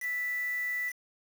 sine tone with quantisation, 1975.5 Hz, B6, in tune, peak -30 dBFS, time 0-0.93 s, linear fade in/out 50 ms, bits 7, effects none

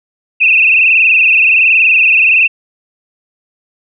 sine tone with frequency modulation, 2600 Hz, E7, 24 cents flat, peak -5 dBFS, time 0.4-2.48 s, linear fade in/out 20 ms, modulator 21.3 Hz, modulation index 6, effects none

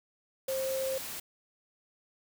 sine tone in noise, 530 Hz, C5, 22 cents sharp, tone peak -30 dBFS, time 0.48-0.98 s, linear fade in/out 5 ms, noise white, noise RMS -40 dBFS, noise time 0.48-1.2 s, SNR +7 dB, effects none

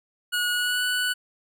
25% pulse tone with pitch glide, 1453 to 1483.5 Hz, F#6 to F#6, -32 to +4 cents, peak -19 dBFS, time 0.32-1.14 s, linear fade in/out 20 ms, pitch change +36 cents, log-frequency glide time 0.52-0.84 s, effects none

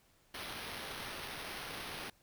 violet noise with sample-and-hold, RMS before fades -44 dBFS, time 0.34-2.1 s, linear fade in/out 5 ms, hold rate 7350 Hz, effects pink hiss -69 dBFS RMS until 2.22 s

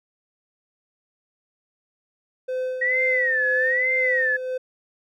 triangle tone with tremolo, 512 Hz, C5, 38 cents flat, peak -21 dBFS, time 2.48-4.58 s, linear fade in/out 10 ms, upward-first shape sine, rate 2 Hz, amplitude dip 50%
sine tone with vibrato, 1883 Hz, A#6, 17 cents sharp, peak -19 dBFS, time 2.81-4.37 s, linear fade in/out 10 ms, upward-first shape sine, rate 1.1 Hz, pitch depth 180 cents each way
effects none

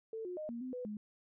sine tone with pitch steps, 445.6 / 360.1 / 615 / 235 / 255.9 / 497.5 / 210.3 Hz, A4 / F#4 / D#5 / A#3 / C4 / B4 / G#3, +22 / -47 / -20 / +14 / -38 / +13 / +22 cents, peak -39 dBFS, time 0.13-0.97 s, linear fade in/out 2 ms, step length 120 ms, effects none

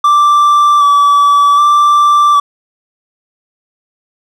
triangle tone with vibrato, 1162 Hz, D6, 19 cents flat, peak -3 dBFS, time 0.04-2.4 s, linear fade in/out 5 ms, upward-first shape square, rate 0.65 Hz, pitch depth 18 cents each way, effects none

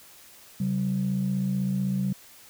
sine tone pair together, 135 / 190.92 Hz, C#3 / G3, -45 / -45 cents, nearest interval tritone, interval 600 cents, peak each -28 / -24 dBFS, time 0.6-2.13 s, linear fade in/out 5 ms, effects tanh soft clip ceiling -18 dBFS + white hiss -51 dBFS RMS until 2.49 s

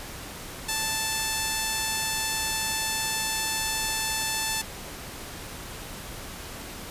5% pulse tone, 880 Hz, A5, in tune, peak -14 dBFS, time 0.68-4.62 s, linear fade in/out 10 ms, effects pink hiss -39 dBFS RMS until 6.9 s + resampled to 32000 Hz

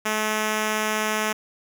5% pulse tone, 215.4 Hz, A3, 37 cents flat, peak -11 dBFS, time 0.05-1.33 s, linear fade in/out 10 ms, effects none

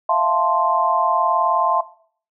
sine chord, F major seventh, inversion third, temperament equal, 659.3 / 698.5 / 880 / 1046.5 Hz, E5 / F5 / A5 / C6, 0 / 0 / 0 / 0 cents, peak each -21 / -22 / -21 / -18 dBFS, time 0.09-1.81 s, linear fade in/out 5 ms, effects noise-tail reverb RT60 0.5 s tail -17 dB re dry

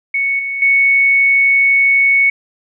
sine tone with level steps, 2217 Hz, C#7, in tune, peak -13 / -18 / -8 dBFS, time 0.14-2.3 s, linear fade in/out 5 ms, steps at 0.39 / 0.62 s, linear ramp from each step 2 ms, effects none

